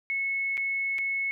sine tone with dropouts, 2195 Hz, C#7, 18 cents flat, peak -26 dBFS, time 0.1-1.31 s, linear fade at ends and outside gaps 0 ms, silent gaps 0.571-0.577 / 0.983-0.987 s, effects none

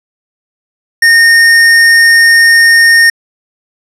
square tone, 1838 Hz, A#6, 25 cents flat, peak -3 dBFS, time 1.02-3.1 s, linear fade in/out 5 ms, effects low-pass 10000 Hz 12 dB/octave

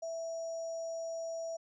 sine tone with sample-and-hold, 659.3 Hz, E5, in tune, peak -36 dBFS, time 0.02-1.57 s, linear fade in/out 10 ms, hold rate 6300 Hz, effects resampled to 16000 Hz

